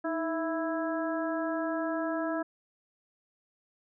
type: harmonic tone with a mistuned harmonic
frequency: 329.6 Hz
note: E4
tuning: in tune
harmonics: 1 / 2 / 3 / 4 / 5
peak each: -32 / -33 / -40 / -39 / -40 dBFS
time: 0.04-2.43 s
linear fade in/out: 10 ms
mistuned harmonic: 1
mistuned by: -67 cents
effects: none